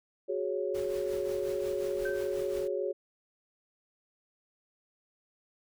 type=chord; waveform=sine; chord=F# suspended second; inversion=none; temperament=equal; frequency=370 / 415.3 / 554.4 Hz; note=F#4 / G#4 / C#5; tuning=0 / 0 / 0 cents; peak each=-34 dBFS; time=0.28-2.93 s; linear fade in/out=20 ms
type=noise with tremolo; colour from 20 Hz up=pink; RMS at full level=-46 dBFS; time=0.74-2.68 s; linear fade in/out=10 ms; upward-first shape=triangle; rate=5.6 Hz; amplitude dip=60%
type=tone with exponential decay; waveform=sine; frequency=1550 Hz; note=G6; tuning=20 cents flat; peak=-33 dBFS; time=2.05-2.45 s; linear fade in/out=5 ms; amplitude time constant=85 ms
effects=none